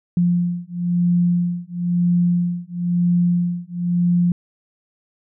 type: beating tone pair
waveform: sine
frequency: 174.61 / 175.61 Hz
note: F3 / F3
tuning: 0 / +10 cents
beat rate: 1 Hz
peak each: -19 dBFS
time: 0.17-4.32 s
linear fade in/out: 2 ms
effects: none